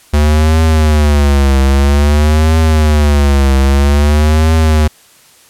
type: tone with vibrato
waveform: square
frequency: 73.42 Hz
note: D2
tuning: in tune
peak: -7 dBFS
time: 0.13-4.88 s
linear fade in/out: 10 ms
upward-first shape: triangle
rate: 0.51 Hz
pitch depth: 160 cents each way
effects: white hiss -44 dBFS RMS until 5.49 s + low-pass 12000 Hz 12 dB/octave